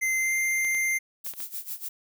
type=tone with pitch glide; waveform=square; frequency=2075 to 2095 Hz; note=C7 to C7; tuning=-15 to +2 cents; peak=-24 dBFS; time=0.01-0.99 s; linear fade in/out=20 ms; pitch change=+17 cents; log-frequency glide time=0.19-0.34 s
type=clicks; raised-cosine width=0.2 ms; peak=-25 dBFS; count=5; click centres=0.648 / 0.748 / 1.265 / 1.337 / 1.403 s
type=noise with tremolo; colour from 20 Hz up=violet; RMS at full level=-33 dBFS; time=1.24-1.89 s; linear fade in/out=10 ms; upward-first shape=sine; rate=6.8 Hz; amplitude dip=85%
effects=none